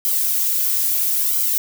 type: noise with flanger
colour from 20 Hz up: violet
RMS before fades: -19 dBFS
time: 0.05-1.58 s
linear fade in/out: 0 ms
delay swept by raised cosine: 1.1 to 3.7 ms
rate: 0.75 Hz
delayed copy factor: -0.95
effects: none